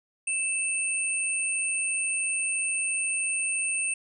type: tone pair together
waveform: sine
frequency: 2637 / 8906 Hz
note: E7 / C#9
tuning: 0 / +7 cents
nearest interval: octave + major sixth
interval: 2107 cents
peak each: -28 dBFS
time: 0.27-3.94 s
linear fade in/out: 5 ms
effects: none